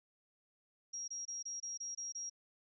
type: tone bursts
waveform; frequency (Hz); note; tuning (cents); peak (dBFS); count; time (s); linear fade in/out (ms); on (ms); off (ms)
sine; 5640; F8; +16; -40; 8; 0.93-2.298; 10; 150; 24
effects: none